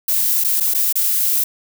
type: noise with dropouts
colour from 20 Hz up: violet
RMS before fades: -17 dBFS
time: 0.08-1.44 s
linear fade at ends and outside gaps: 5 ms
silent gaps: 0.44-0.445 / 0.601-0.606 / 0.738-0.746 / 0.927-0.955 s
effects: none